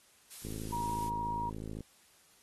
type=noise; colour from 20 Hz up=blue; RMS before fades=-46 dBFS; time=0.3-1.1 s; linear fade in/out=20 ms
type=click train; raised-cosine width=3 ms; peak=-29 dBFS; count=74; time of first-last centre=0.45-1.807 s; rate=53.8 Hz
type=tone with vibrato; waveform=sine; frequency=950 Hz; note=A#5; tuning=33 cents sharp; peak=-33 dBFS; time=0.72-1.5 s; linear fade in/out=10 ms; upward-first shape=sine; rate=17 Hz; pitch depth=9 cents each way
effects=white hiss -64 dBFS RMS until 2.42 s + AAC 32 kbps